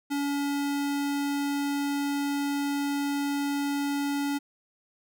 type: tone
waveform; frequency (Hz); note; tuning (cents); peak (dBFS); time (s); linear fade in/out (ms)
square; 284; C#4; +42; -27; 0.1-4.39; 20
effects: none